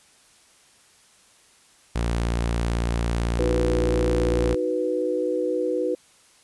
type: tone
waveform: sawtooth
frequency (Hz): 58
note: A#1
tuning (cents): -8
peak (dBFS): -18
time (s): 1.95-4.55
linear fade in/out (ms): 10
type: chord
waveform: sine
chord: B major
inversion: first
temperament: equal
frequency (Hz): 311.1 / 370 / 493.9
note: D#4 / F#4 / B4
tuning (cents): 0 / 0 / 0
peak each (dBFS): -28 / -27 / -24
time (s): 3.39-5.95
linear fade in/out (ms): 5
effects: white hiss -56 dBFS RMS until 6.43 s + resampled to 24000 Hz